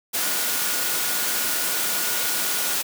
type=tone in noise; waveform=sine; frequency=1448 Hz; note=F#6; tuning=38 cents flat; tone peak=-35 dBFS; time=0.2-2.75 s; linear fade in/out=20 ms; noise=white; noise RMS=-24 dBFS; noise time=0.13-2.83 s; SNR=-14 dB; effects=high-pass 200 Hz 12 dB/octave